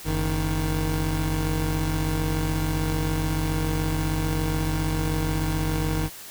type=tone pair together; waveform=25% pulse; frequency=46.87 / 156.7 Hz; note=F#1 / D#3; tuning=+23 / +13 cents; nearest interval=octave + major sixth; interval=2090 cents; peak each=-22 dBFS; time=0.04-6.1 s; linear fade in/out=50 ms; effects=white hiss -41 dBFS RMS until 6.3 s